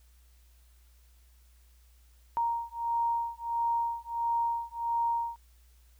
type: beating tone pair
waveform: sine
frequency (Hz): 932.3 / 933.8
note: A#5 / A#5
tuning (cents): 0 / +3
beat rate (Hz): 1.5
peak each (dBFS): -31 / -31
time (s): 2.37-5.36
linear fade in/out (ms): 0
effects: added 60 Hz sine -57 dBFS peak until 5.99 s + white hiss -68 dBFS RMS until 5.99 s